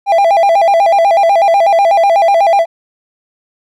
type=tone with vibrato; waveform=triangle; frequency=730 Hz; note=F#5; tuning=24 cents flat; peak=-4 dBFS; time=0.06-2.66 s; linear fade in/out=50 ms; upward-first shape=square; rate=8.1 Hz; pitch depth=160 cents each way; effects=none